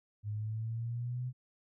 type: exponential sweep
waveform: sine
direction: up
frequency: 103.7 to 127.4 Hz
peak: -34 dBFS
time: 0.23-1.33 s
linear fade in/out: 50 ms
effects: none